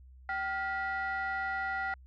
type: tone cluster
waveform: sine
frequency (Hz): 774 / 1411 / 1952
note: G5 / F6 / B6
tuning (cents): -22 / +17 / -21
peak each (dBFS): -34 / -34 / -36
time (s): 0.29-1.94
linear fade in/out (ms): 2
effects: tanh soft clip ceiling -26 dBFS + added 64 Hz sine -51 dBFS peak until 2.06 s